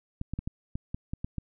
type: clicks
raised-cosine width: 5 ms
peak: -20 dBFS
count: 9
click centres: 0.214 / 0.336 / 0.39 / 0.475 / 0.755 / 0.945 / 1.135 / 1.245 / 1.383 s
effects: none